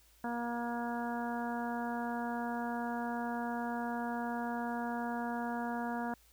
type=harmonic tone; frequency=237.3 Hz; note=A#3; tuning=31 cents sharp; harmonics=1 / 2 / 3 / 4 / 5 / 6 / 7; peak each=-37 / -45 / -40 / -42 / -51 / -46 / -47 dBFS; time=0.24-6.14 s; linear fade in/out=2 ms; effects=added 56 Hz sine -66 dBFS peak until 6.32 s + white hiss -66 dBFS RMS until 6.32 s